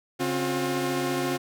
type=tone cluster; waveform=sawtooth; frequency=140.2 / 265.8 / 357.6 Hz; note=C#3 / C4 / F4; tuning=+20 / +27 / +41 cents; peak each=-30 / -25 / -24 dBFS; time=0.19-1.38 s; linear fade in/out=20 ms; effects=none